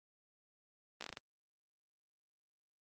slowing click train, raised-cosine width 0.2 ms, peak -25 dBFS, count 7, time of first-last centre 1.01-1.172 s, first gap 14 ms, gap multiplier 1.26, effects high-pass 200 Hz 12 dB/octave + Opus 32 kbps

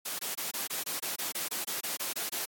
white noise bursts, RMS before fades -35 dBFS, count 15, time 0.05-2.458 s, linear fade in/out 10 ms, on 140 ms, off 22 ms, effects high-pass 200 Hz 12 dB/octave + AAC 64 kbps

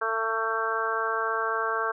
harmonic tone, 223.8 Hz, A3, 30 cents sharp, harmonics 2 / 3 / 4 / 5 / 6 / 7, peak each -32 / -35 / -35 / -30 / -31 / -31 dBFS, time 0.01-1.92 s, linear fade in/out 10 ms, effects none

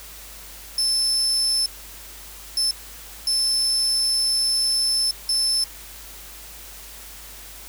35% pulse tone bursts at uneven times, 5274 Hz, E8, in tune, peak -16 dBFS, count 4, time 0.78-1.66 / 2.57-2.71 / 3.27-5.11 / 5.29-5.64 s, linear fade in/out 2 ms, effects added 50 Hz sine -45 dBFS peak until 7.68 s + white hiss -41 dBFS RMS until 7.68 s

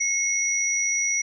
sine tone pair together, 2170 / 5802 Hz, C#7 / F#8, -37 / -35 cents, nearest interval octave + perfect fourth, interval 1702 cents, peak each -25 / -23 dBFS, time 0-1.22 s, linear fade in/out 10 ms, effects none

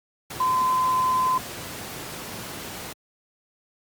sine tone in noise, 1025 Hz, C6, 36 cents flat, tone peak -19 dBFS, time 0.4-1.38 s, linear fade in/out 5 ms, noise pink, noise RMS -35 dBFS, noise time 0.3-2.93 s, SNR +13 dB, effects high-pass 100 Hz 12 dB/octave + Opus 48 kbps

